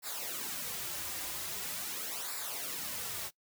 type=noise with flanger; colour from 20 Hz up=white; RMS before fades=-39 dBFS; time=0.02-3.31 s; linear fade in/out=50 ms; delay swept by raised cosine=0.32 to 4.62 ms; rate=0.43 Hz; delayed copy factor=-0.7; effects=noise-tail reverb RT60 0.1 s tail -21 dB re dry